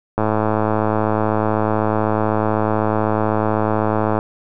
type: click train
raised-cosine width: 1 ms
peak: -4 dBFS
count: 434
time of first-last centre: 0.18-4.189 s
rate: 108 Hz
effects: none